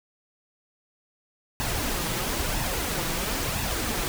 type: noise with flanger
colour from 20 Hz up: pink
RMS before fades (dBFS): -28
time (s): 1.6-4.08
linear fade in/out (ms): 0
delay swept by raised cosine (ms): 1.1 to 6.2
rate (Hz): 1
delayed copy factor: +0.5
effects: none